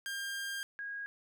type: tone pair in turn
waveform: sawtooth / sine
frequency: 1602 / 1640.4 Hz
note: G6 / G#6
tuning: +37 / -22 cents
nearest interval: unison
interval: 41 cents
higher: second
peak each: -33 / -38 dBFS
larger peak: first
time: 0.06-0.63 / 0.79-1.06 s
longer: first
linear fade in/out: 0 ms
effects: none